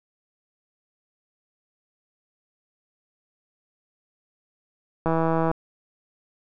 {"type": "click train", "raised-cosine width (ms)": 1, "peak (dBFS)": -10, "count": 75, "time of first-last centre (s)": [5.06, 5.514], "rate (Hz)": 163, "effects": []}